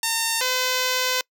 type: tone pair in turn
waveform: 5% pulse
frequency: 910 / 509 Hz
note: A#5 / C5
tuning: -42 / -48 cents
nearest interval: minor seventh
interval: 1006 cents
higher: first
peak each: -9 dBFS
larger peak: neither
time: 0.03-0.41 / 0.41-1.21 s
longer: second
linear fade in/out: 2 ms
effects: noise-tail reverb RT60 0.1 s tail -25 dB re dry